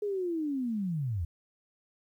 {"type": "linear sweep", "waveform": "sine", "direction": "down", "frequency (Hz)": [422.4, 76], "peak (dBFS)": -29, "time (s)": [0.02, 1.25], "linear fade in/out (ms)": 5, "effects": ["11-bit"]}